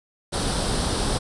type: noise with comb filter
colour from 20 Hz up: pink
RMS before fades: -24 dBFS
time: 0.32-1.19 s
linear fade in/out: 20 ms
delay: 0.22 ms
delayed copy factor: +0.55
effects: resampled to 24000 Hz